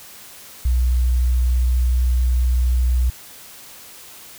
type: tone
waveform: sine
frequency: 61.74 Hz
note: B1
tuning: in tune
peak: -14 dBFS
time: 0.65-3.1 s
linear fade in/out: 5 ms
effects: white hiss -41 dBFS RMS until 4.38 s